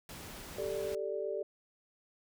pink noise, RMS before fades -47 dBFS, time 0.09-0.95 s, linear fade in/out 2 ms
sine chord, G suspended second, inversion none, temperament equal, 392 / 440 / 587.3 Hz, G4 / A4 / D5, 0 / 0 / 0 cents, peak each -38 dBFS, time 0.58-1.43 s, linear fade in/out 5 ms
effects none

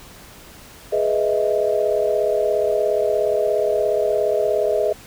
sine chord, E major seventh, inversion first, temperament equal with one note detuned, 419.2 / 493.9 / 622.3 / 659.3 Hz, G#4 / B4 / D#5 / E5, +16 / 0 / 0 / 0 cents, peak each -21 / -24 / -20 / -25 dBFS, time 0.92-4.93 s, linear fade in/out 10 ms, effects pink hiss -43 dBFS RMS until 5.06 s

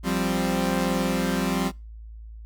sawtooth chord, F suspended second, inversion none, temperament equal, 174.61 / 196 / 261.6 Hz, F3 / G3 / C4, 0 / 0 / 0 cents, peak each -23 dBFS, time 0.03-1.72 s, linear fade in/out 50 ms, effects noise-tail reverb RT60 0.3 s tail -25 dB re dry + added 55 Hz sine -38 dBFS peak until 2.45 s

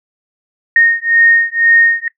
sine beating tone pair, 1849 / 1851 Hz, A#6 / A#6, -15 / -13 cents, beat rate 2 Hz, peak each -11 dBFS, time 0.76-2.08 s, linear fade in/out 2 ms, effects noise-tail reverb RT60 0.1 s tail -19 dB re dry

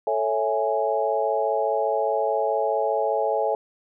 sine chord, A major seventh, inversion none, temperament equal, 440 / 554.4 / 659.3 / 830.6 Hz, A4 / C#5 / E5 / G#5, 0 / 0 / 0 / 0 cents, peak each -26 dBFS, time 0.07-3.55 s, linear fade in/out 2 ms, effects none

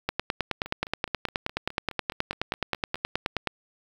two click trains, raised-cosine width 0.3 ms, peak -23 / -9 dBFS, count 12 / 33, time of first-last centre 0.66-2.956 / 0.09-3.473 s, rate 4.79 / 9.46 Hz, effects 7-bit

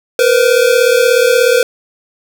square tone pair together, 471.5 / 508.2 Hz, A#4 / B4, +20 / +49 cents, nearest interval minor second, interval 129 cents, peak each -11 dBFS, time 0.19-1.63 s, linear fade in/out 2 ms, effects none

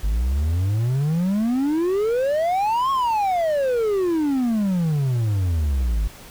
triangle exponential two-way sweep, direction up then down, 49.04 to 1103 to 49.04 Hz, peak -16 dBFS, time 0.03-6.08 s, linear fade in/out 10 ms, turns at 2.91 s, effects pink hiss -43 dBFS RMS until 6.3 s

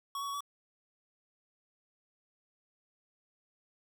square tone with pitch steps, 1114 / 1126 / 1119 / 1141 Hz, C#6 / C#6 / C#6 / C#6, +8 / +27 / +16 / +50 cents, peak -36 dBFS, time 0.15-0.406 s, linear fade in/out 2 ms, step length 64 ms, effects none

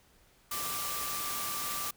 sine tone in noise, 1174.7 Hz, D6, in tune, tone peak -39 dBFS, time 0.51-1.91 s, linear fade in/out 5 ms, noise white, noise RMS -36 dBFS, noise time 0.51-1.91 s, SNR -6 dB, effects pink hiss -64 dBFS RMS until 1.96 s

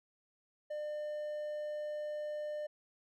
triangle tone, 600 Hz, D5, 37 cents sharp, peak -35 dBFS, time 0.7-2.67 s, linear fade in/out 10 ms, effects none

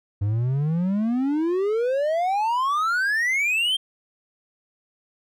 triangle exponential sweep, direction up, 98 to 3216 Hz, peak -18 dBFS, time 0.21-3.77 s, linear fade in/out 10 ms, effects none

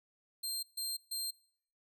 20% pulse tone bursts, 4176 Hz, C8, 4 cents flat, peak -30 dBFS, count 3, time 0.43-1.31 s, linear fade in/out 10 ms, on 200 ms, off 140 ms, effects noise-tail reverb RT60 0.6 s tail -23 dB re dry

